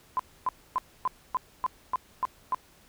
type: tone bursts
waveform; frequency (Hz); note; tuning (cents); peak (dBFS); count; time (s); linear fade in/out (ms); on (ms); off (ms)
sine; 1018; C6; -48; -23; 9; 0.17-2.546; 0; 24; 270
effects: pink hiss -58 dBFS RMS until 2.88 s